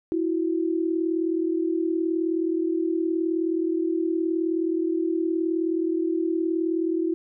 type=tone pair together; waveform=sine; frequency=327.2 / 366.3 Hz; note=E4 / F#4; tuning=-13 / -17 cents; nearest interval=major second; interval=196 cents; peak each=-23 / -27 dBFS; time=0.12-7.14 s; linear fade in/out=0 ms; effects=none